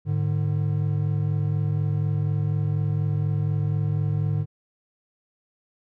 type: tone pair together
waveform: triangle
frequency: 105.5 / 149.62 Hz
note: G#2 / D3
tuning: +28 / +33 cents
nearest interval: tritone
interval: 605 cents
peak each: -22 dBFS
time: 0.05-4.46 s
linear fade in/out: 50 ms
effects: none

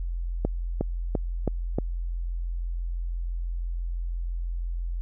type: accelerating click train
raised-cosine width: 2 ms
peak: -11 dBFS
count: 5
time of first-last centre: 0.45-1.786 s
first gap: 360 ms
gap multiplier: 0.95
effects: added 43 Hz sine -27 dBFS peak until 5.01 s

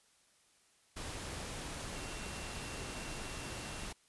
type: tone in noise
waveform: sine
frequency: 2730 Hz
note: F7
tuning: 40 cents flat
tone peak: -53 dBFS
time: 1.95-3.86 s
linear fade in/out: 10 ms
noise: pink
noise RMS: -43 dBFS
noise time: 0.96-3.93 s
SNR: -13 dB
effects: white hiss -69 dBFS RMS until 4.08 s + resampled to 24000 Hz

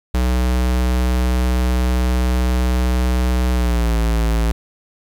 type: tone with pitch glide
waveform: square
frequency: 62.2 to 56.38 Hz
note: B1 to A1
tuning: +13 to +43 cents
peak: -15 dBFS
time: 0.14-4.52 s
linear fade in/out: 5 ms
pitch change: -170 cents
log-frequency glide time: 3.53-3.98 s
effects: 8-bit

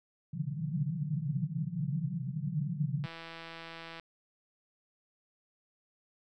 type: band-pass noise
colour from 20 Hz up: pink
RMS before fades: -34 dBFS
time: 0.33-3.06 s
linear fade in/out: 10 ms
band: 130 to 180 Hz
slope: 96 dB/octave
type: click train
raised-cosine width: 0.3 ms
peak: -29 dBFS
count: 159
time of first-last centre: 3.04-3.998 s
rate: 165 Hz
effects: none

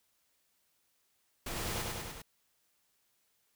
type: noise with echo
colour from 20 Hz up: pink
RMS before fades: -39 dBFS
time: 1.46-1.82 s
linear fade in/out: 5 ms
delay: 100 ms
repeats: 4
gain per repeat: -2 dB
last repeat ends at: 2.22 s
effects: white hiss -75 dBFS RMS until 3.55 s

